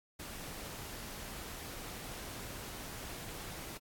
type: noise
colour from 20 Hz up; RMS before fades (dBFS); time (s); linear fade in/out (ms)
pink; -45; 0.19-3.78; 10
effects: AAC 64 kbps